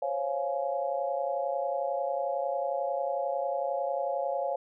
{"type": "chord", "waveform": "sine", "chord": "Db major seventh", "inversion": "third", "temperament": "equal with one note detuned", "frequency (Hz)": [523.3, 554.4, 698.5, 839.3], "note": ["C5", "Db5", "F5", "Ab5"], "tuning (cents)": [0, 0, 0, 18], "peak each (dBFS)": [-36, -31, -33, -36], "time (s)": [0.02, 4.56], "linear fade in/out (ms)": 5, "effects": []}